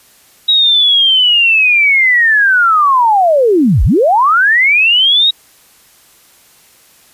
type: linear two-way sweep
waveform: sine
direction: down then up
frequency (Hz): 3839 to 37 to 3839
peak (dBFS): -6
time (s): 0.48-5.31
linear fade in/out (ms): 10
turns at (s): 3.84
effects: white hiss -46 dBFS RMS until 7.13 s + resampled to 32000 Hz